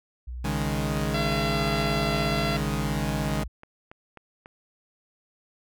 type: tone with pitch glide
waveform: sine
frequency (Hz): 61.3 to 57.53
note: B1 to A#1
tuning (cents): -12 to -22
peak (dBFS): -32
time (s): 0.27-3.48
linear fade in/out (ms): 10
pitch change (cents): -110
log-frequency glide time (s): 0.6-2.01
type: chord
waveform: sawtooth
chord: C# suspended second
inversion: none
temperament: equal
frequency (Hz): 138.59 / 155.56 / 207.7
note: C#3 / D#3 / G#3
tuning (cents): 0 / 0 / 0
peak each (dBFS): -26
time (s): 0.44-3.44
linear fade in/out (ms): 10
type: harmonic tone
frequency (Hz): 678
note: E5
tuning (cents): +49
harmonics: 1 / 2 / 3 / 4 / 5 / 6 / 7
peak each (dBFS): -31 / -34 / -36 / -37 / -38 / -39 / -39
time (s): 1.14-2.57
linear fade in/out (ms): 5
type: clicks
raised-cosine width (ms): 0.5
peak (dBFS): -29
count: 8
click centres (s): 2.602 / 2.79 / 2.845 / 3.135 / 3.634 / 3.915 / 4.173 / 4.459
effects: none